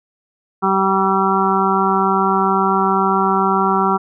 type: harmonic tone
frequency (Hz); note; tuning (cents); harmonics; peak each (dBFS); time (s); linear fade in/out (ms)
192.7; G3; -29; 1 / 2 / 4 / 5 / 6 / 7; -20 / -20 / -20 / -20 / -20 / -20; 0.62-3.98; 20
effects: none